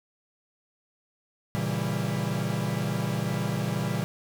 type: chord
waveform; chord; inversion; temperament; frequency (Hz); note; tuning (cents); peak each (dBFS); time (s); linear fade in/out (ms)
45% pulse; A# diminished seventh; none; equal with one note detuned; 116.54 / 138.59 / 164.81 / 198.28; A#2 / C#3 / E3 / G3; 0 / 0 / 0 / +20; -32; 1.55-4.04; 0
effects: none